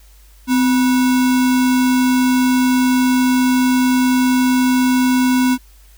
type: tone with sample-and-hold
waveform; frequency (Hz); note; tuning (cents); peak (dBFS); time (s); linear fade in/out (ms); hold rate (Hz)
sine; 255.4; C4; -42; -11; 0.47-5.58; 50; 1225
effects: added 50 Hz sine -43 dBFS peak until 5.97 s + white hiss -52 dBFS RMS until 5.97 s